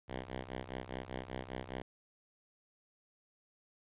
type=ring-modulated tone; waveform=5% pulse; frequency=64 Hz; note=C2; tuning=38 cents flat; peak=-27 dBFS; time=0.08-1.82 s; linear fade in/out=5 ms; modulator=98.5 Hz; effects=resampled to 8000 Hz